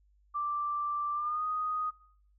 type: tone with pitch glide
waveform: sine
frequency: 1175 to 1244.9 Hz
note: D6 to D#6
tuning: +1 to +1 cents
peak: -30 dBFS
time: 0.34-1.91 s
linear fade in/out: 20 ms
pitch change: +100 cents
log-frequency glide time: 1.13-1.44 s
effects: noise-tail reverb RT60 0.6 s tail -21 dB re dry + added 50 Hz sine -63 dBFS peak until 2.38 s